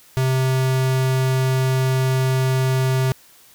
square tone, 130.81 Hz, C3, in tune, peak -17 dBFS, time 0.17-3.12 s, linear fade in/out 0 ms, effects white hiss -50 dBFS RMS until 3.54 s

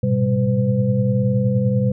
sine tone cluster, 105.5 / 114.6 / 125 / 197.2 / 507 Hz, G#2 / A#2 / B2 / G3 / B4, +28 / -29 / +21 / +11 / +45 cents, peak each -26 / -27 / -18 / -20 / -24 dBFS, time 0.03-1.92 s, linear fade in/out 5 ms, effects none

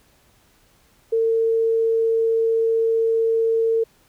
sine tone, 452.6 Hz, A4, 49 cents sharp, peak -16 dBFS, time 1.12-3.84 s, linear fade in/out 10 ms, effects pink hiss -58 dBFS RMS until 4.08 s

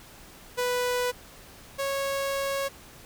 sawtooth tone pair in turn, 493.9 / 550.9 Hz, B4 / C#5, 0 / -11 cents, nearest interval major second, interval 189 cents, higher second, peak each -21 / -23 dBFS, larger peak first, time 0.57-1.12 / 1.78-2.69 s, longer second, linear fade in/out 20 ms, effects pink hiss -49 dBFS RMS until 3.05 s

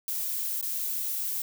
violet noise with dropouts, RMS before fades -31 dBFS, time 0.08-1.42 s, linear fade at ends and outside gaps 1 ms, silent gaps 0.612-0.627 s, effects none

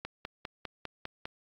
click train, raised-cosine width 0.3 ms, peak -21 dBFS, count 7, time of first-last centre 0.05-1.255 s, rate 4.98 Hz, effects AAC 64 kbps

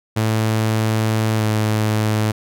sawtooth tone with pitch glide, 110 to 108.05 Hz, A2 to A2, 0 to -31 cents, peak -12 dBFS, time 0.16-2.32 s, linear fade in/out 10 ms, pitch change -31 cents, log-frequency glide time 1.36-1.44 s, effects none

